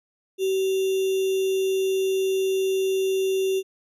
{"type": "tone with sample-and-hold", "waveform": "sine", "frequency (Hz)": 382.1, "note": "G4", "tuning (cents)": -44, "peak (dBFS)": -20, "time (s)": [0.38, 3.63], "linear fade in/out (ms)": 50, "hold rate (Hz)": 3150, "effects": ["resampled to 32000 Hz"]}